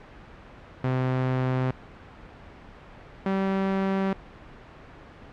sawtooth tone pair in turn, 128.9 / 193.13 Hz, C3 / G3, -26 / -26 cents, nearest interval perfect fifth, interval 700 cents, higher second, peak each -19 dBFS, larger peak neither, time 0.84-1.71 / 3.26-4.13 s, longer neither, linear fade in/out 2 ms, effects pink hiss -46 dBFS RMS until 5.32 s + low-pass 2000 Hz 12 dB/octave

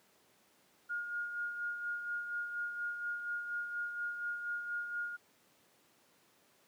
sine tone with tremolo, 1425 Hz, F6, 34 cents sharp, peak -34 dBFS, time 0.89-5.17 s, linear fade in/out 20 ms, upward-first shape sine, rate 4.2 Hz, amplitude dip 50%, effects pink hiss -68 dBFS RMS until 6.67 s + high-pass 200 Hz 12 dB/octave

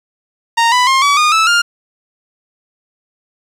sawtooth tone with pitch steps, 927 / 993.5 / 1064.8 / 1141.3 / 1223.2 / 1311 / 1405.1 Hz, A#5 / B5 / C6 / D6 / D#6 / E6 / F6, -10 / +10 / +30 / -50 / -30 / -10 / +10 cents, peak -5 dBFS, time 0.57-1.62 s, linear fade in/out 10 ms, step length 150 ms, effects low-pass 7000 Hz 12 dB/octave + 7-bit

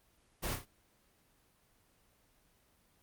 pink noise with echo, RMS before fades -37 dBFS, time 0.42-0.56 s, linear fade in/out 20 ms, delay 32 ms, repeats 3, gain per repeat -6 dB, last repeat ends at 0.656 s, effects pink hiss -70 dBFS RMS until 3.02 s + Opus 24 kbps

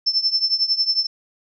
sine tone with tremolo, 5310 Hz, E8, 12 cents sharp, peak -13 dBFS, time 0.06-1.07 s, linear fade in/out 10 ms, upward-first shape triangle, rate 11 Hz, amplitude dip 90%, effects none

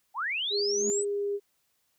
sine linear sweep, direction up, 740 to 8250 Hz, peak -28 dBFS, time 0.14-1.05 s, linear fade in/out 50 ms
sine tone with pitch glide, 407.4 to 404.8 Hz, G#4 to G#4, -33 to -44 cents, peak -27 dBFS, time 0.5-1.4 s, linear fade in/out 50 ms, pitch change -11 cents, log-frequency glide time 0.93-1.28 s
triangle tone with exponential growth, 213.3 Hz, G#3, 46 cents sharp, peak -28 dBFS, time 0.58-0.9 s, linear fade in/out 0 ms, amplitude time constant 69 ms
effects white hiss -73 dBFS RMS until 1.98 s

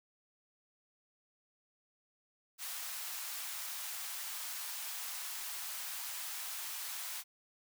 white high-pass noise, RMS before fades -42 dBFS, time 2.58-7.24 s, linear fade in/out 50 ms, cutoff 760 Hz, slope 24 dB/octave, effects none

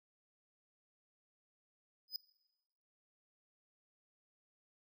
square tone with exponential growth, 5010 Hz, D#8, 11 cents sharp, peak -34 dBFS, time 2.08-2.16 s, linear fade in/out 1 ms, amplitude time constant 17 ms, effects noise-tail reverb RT60 1.0 s tail -20 dB re dry

